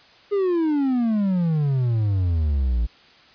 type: exponential sweep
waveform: triangle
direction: down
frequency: 415.3 to 55 Hz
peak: -16 dBFS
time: 0.31-2.87 s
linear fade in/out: 20 ms
effects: white hiss -51 dBFS RMS until 3.34 s + resampled to 11025 Hz